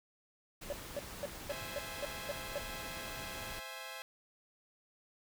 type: noise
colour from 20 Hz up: pink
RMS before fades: -47 dBFS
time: 0.61-3.6 s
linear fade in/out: 10 ms
type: tone bursts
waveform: triangle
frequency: 574 Hz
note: D5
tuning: 40 cents flat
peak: -33 dBFS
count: 8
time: 0.7-2.58 s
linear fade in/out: 0 ms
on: 25 ms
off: 240 ms
type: chord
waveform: 10% pulse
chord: C augmented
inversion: none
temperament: equal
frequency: 523.3 / 659.3 / 830.6 Hz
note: C5 / E5 / G#5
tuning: 0 / 0 / 0 cents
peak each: -40 dBFS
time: 1.5-4.02 s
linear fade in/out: 0 ms
effects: none